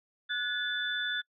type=tone cluster; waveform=sine; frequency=1467 / 1710 / 3506 Hz; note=F#6 / A6 / A7; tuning=-15 / -50 / -7 cents; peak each=-34 / -34 / -34 dBFS; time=0.29-1.22 s; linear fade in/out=20 ms; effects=noise-tail reverb RT60 0.1 s tail -26 dB re dry